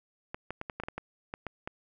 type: clicks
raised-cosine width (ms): 0.5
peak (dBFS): -21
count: 11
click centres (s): 0.345 / 0.506 / 0.614 / 0.698 / 0.8 / 0.836 / 0.885 / 0.98 / 1.339 / 1.467 / 1.675
effects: none